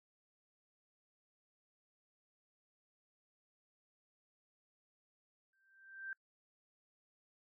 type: tone with exponential growth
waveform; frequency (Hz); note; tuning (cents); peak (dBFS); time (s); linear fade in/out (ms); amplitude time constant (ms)
sine; 1568; G6; 0; -39; 5.53-6.13; 2; 130
effects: noise-tail reverb RT60 0.1 s tail -26 dB re dry